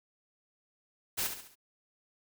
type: noise with echo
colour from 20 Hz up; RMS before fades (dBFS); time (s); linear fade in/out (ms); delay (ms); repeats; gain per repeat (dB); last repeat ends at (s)
white; -32; 1.17-1.28; 20; 69; 4; -7; 1.556
effects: none